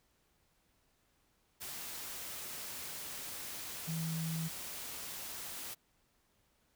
sine tone in noise, 162.5 Hz, E3, 24 cents flat, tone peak -35 dBFS, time 3.87-4.49 s, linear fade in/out 20 ms, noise white, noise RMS -44 dBFS, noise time 1.6-5.75 s, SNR +6 dB, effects pink hiss -74 dBFS RMS until 6.75 s

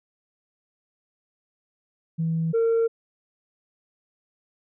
sine tone pair in turn, 163.1 / 457.1 Hz, E3 / A#4, -18 / -34 cents, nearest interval octave + tritone, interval 1784 cents, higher second, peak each -21 / -16 dBFS, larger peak second, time 2.18-2.53 / 2.53-2.88 s, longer neither, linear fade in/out 20 ms, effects tanh soft clip ceiling -17 dBFS

